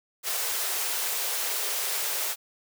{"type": "high-pass noise", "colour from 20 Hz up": "white", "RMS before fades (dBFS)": -29, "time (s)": [0.23, 2.36], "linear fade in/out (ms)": 50, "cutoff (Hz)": 370, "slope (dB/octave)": 96, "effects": []}